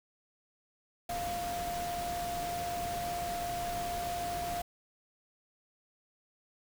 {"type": "tone in noise", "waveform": "sine", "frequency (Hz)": 698.5, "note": "F5", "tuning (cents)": 0, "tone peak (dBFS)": -34, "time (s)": [1.09, 4.62], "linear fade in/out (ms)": 5, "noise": "pink", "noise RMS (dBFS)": -41, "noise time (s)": [1.09, 4.62], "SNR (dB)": 4, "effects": []}